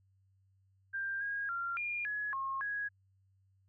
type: tone with pitch steps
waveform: sine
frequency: 1588 / 1635 / 1382 / 2413 / 1686 / 1078 / 1660 Hz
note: G6 / G#6 / F6 / D7 / G#6 / C#6 / G#6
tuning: +22 / -28 / -19 / +46 / +26 / -49 / -1 cents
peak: -34 dBFS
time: 0.93-2.89 s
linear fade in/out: 20 ms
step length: 280 ms
effects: added 96 Hz sine -67 dBFS peak until 3.68 s